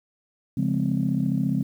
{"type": "chord", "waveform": "sine", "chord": "Db major seventh", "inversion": "none", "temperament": "just", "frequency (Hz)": [138.59, 173.24, 207.9, 259.9], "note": ["Db3", "F3", "Ab3", "C4"], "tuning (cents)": [0, -14, 2, -11], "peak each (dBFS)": -26, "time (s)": [0.57, 1.63], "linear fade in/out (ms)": 5, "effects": ["tanh soft clip ceiling -12 dBFS", "9-bit"]}